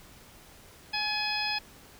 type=harmonic tone with a mistuned harmonic; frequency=840 Hz; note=G#5; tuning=19 cents sharp; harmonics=1 / 2 / 3 / 4 / 5 / 6; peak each=-35 / -37 / -33 / -38 / -38 / -33 dBFS; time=0.93-1.59 s; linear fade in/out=10 ms; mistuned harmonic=2; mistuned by=+28 cents; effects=pink hiss -53 dBFS RMS until 1.99 s